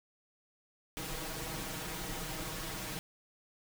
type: noise with comb filter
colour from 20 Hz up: pink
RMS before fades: -40 dBFS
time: 0.97-2.99 s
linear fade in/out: 0 ms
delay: 6.3 ms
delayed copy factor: +0.9
effects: none